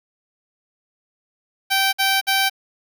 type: tone bursts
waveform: 10% pulse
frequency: 777 Hz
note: G5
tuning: 16 cents flat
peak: -8 dBFS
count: 3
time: 1.7-2.498 s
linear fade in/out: 20 ms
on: 230 ms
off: 54 ms
effects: none